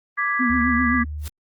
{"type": "chord", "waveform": "sine", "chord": "G# diminished", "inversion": "second", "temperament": "equal", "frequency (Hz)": [1174.7, 1661.2, 1975.5], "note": ["D6", "G#6", "B6"], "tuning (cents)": [0, 0, 0], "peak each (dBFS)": -24, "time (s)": [0.17, 1.04], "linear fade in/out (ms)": 20}
{"type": "tone with vibrato", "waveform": "sine", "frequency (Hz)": 245.2, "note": "B3", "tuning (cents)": -12, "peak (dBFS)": -19, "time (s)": [0.39, 1.05], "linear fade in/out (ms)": 20, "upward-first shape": "triangle", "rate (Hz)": 7.6, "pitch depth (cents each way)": 94}
{"type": "tone", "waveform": "sine", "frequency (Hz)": 75, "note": "D2", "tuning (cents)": 37, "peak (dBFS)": -27, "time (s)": [0.49, 1.29], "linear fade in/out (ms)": 20}
{"type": "noise with exponential growth", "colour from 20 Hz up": "white", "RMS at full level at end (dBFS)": -31, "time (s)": [1.18, 1.28], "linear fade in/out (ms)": 2, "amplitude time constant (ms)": 20}
{"effects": ["Opus 24 kbps"]}